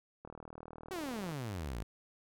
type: click train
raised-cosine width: 1 ms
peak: -33 dBFS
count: 43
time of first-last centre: 0.25-1.316 s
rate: 39.4 Hz
type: exponential sweep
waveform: sawtooth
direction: down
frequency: 392 to 50.1 Hz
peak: -34 dBFS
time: 0.91-1.83 s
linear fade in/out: 5 ms
effects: none